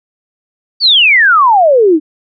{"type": "exponential sweep", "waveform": "sine", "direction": "down", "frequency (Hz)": [4690, 293], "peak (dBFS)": -4, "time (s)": [0.8, 2], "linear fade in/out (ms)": 50, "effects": []}